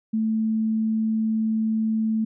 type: tone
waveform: sine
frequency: 220.3 Hz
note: A3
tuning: 2 cents sharp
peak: -20 dBFS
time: 0.13-2.25 s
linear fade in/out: 10 ms
effects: none